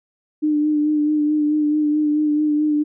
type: tone with vibrato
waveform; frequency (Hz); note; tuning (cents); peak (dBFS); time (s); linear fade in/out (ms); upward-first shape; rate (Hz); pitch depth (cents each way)
sine; 300.7; D4; +41; -15; 0.42-2.84; 20; sine; 4.6; 25
effects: none